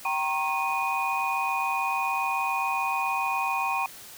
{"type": "tone cluster", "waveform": "sine", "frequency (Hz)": [778, 934, 1081, 2474], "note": ["G5", "A#5", "C#6", "D#7"], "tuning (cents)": [-13, 3, -44, -10], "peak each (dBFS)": -30, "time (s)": [0.05, 3.86], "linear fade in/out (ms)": 2, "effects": ["white hiss -45 dBFS RMS until 4.17 s"]}